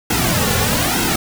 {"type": "noise with flanger", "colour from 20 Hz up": "pink", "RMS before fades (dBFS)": -17, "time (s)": [0.1, 1.16], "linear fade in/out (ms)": 5, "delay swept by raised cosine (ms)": [1.7, 3.2], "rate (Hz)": 1.1, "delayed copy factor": -0.75, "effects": []}